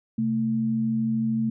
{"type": "tone pair together", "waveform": "sine", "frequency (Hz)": [130.3, 223.5], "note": ["C3", "A3"], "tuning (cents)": [-7, 27], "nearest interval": "major sixth", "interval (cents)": 934, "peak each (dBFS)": [-31, -22], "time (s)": [0.18, 1.5], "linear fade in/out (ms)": 5, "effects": []}